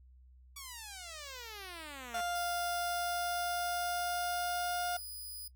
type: exponential sweep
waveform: 5% pulse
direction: down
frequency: 1154 to 213.5 Hz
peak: -33 dBFS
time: 0.56-2.21 s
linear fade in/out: 5 ms
type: tone with pitch glide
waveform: 30% pulse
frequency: 700 to 709 Hz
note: F5 to F5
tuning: +4 to +26 cents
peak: -31 dBFS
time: 2.14-4.97 s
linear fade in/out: 5 ms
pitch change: +22 cents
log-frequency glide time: 2.74-4.85 s
type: tone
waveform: 10% pulse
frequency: 4978 Hz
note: D#8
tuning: in tune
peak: -36 dBFS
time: 2.35-5.48 s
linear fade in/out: 5 ms
effects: noise-tail reverb RT60 0.1 s tail -19 dB re dry + added 63 Hz sine -56 dBFS peak until 5.55 s